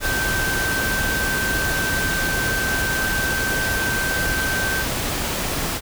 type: tone in noise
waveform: sine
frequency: 1554 Hz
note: G6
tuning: 16 cents flat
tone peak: -22 dBFS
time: 0.01-4.86 s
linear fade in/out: 50 ms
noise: pink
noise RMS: -24 dBFS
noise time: 0-5.81 s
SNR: -1 dB
effects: none